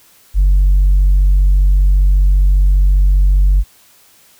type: tone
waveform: sine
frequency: 47.42 Hz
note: F#1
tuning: 43 cents sharp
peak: -5 dBFS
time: 0.34-3.64 s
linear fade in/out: 50 ms
effects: tanh soft clip ceiling -5 dBFS + white hiss -48 dBFS RMS until 4.39 s